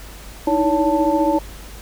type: tone cluster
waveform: sine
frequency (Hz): 308.7 / 323.4 / 566 / 884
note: D#4 / E4 / C#5 / A5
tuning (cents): -14 / -33 / +36 / +8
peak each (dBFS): -20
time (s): 0.47-1.39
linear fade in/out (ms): 5
effects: added 50 Hz sine -36 dBFS peak until 1.81 s + pink hiss -40 dBFS RMS until 1.81 s